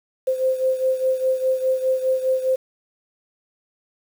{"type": "beating tone pair", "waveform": "sine", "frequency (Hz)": [519, 523.9], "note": ["C5", "C5"], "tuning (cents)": [-14, 2], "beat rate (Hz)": 4.9, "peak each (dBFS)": [-19, -24], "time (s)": [0.27, 2.56], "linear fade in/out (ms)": 10, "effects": ["7-bit"]}